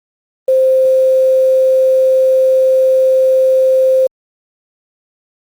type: tone with quantisation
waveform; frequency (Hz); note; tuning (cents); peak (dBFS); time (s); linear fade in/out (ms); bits
sine; 523; C5; -1; -7; 0.48-4.07; 5; 6
effects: Opus 24 kbps